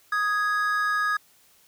triangle tone pair together, 1246.8 / 1661.2 Hz, D#6 / G#6, +3 / 0 cents, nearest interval perfect fourth, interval 497 cents, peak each -23 dBFS, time 0.12-1.17 s, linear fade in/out 5 ms, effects white hiss -59 dBFS RMS until 1.67 s

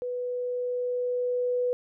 sine tone with level ramp, 493.9 Hz, B4, in tune, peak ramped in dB -29 to -23 dBFS, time 0.02-1.73 s, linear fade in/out 0 ms, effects none

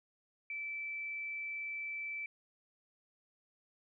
sine tone, 2321 Hz, D7, 21 cents flat, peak -38 dBFS, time 0.5-2.26 s, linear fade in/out 2 ms, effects none

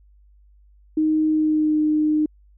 sine tone with pitch glide, 311.1 to 305.6 Hz, D#4 to D#4, 0 to -31 cents, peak -16 dBFS, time 0.97-2.26 s, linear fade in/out 5 ms, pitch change -31 cents, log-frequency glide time 1.28-1.79 s, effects added 50 Hz sine -50 dBFS peak until 2.57 s

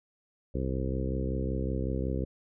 harmonic tone with a mistuned harmonic, 65.41 Hz, C2, in tune, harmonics 1 / 2 / 3 / 4 / 5 / 6 / 7 / 8, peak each -32 / -35 / -37 / -38 / -39 / -40 / -40 / -41 dBFS, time 0.54-2.25 s, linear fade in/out 10 ms, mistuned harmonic 1, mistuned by -17 cents, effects none

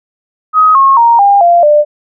sine tone with pitch steps, 1261 / 1085.2 / 933.8 / 803.6 / 691.5 / 595.1 Hz, D#6 / C#6 / A#5 / G5 / F5 / D5, +23 / -37 / +3 / +43 / -17 / +23 cents, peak -3 dBFS, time 0.53-1.85 s, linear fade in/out 50 ms, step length 220 ms, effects none

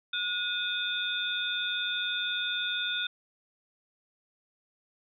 sine tone cluster, 1448 / 2498 / 3409 / 3603 Hz, F#6 / D#7 / G#7 / A7, -38 / +6 / +45 / +40 cents, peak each -33 / -38 / -37 / -32 dBFS, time 0.13-3.07 s, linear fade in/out 5 ms, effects none

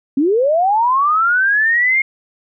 sine linear sweep, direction up, 256.9 to 2158 Hz, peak -11 dBFS, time 0.17-2.02 s, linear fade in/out 5 ms, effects none

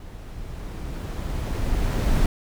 brown noise with level ramp, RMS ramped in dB -39 to -19 dBFS, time 0-2.26 s, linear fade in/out 2 ms, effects none

